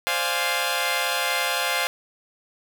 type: chord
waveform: 10% pulse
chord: D half-diminished seventh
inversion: third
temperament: equal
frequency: 523.3 / 587.3 / 698.5 / 830.6 Hz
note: C5 / D5 / F5 / Ab5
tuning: 0 / 0 / 0 / 0 cents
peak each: -19 / -23 / -18 / -20 dBFS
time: 0.07-1.87 s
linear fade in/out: 0 ms
effects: none